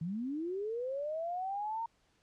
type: linear sweep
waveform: sine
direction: up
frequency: 153.4 to 930 Hz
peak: -34 dBFS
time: 0.01-1.86 s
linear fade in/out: 5 ms
effects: pink hiss -72 dBFS RMS until 2.22 s + low-pass 7000 Hz 12 dB/octave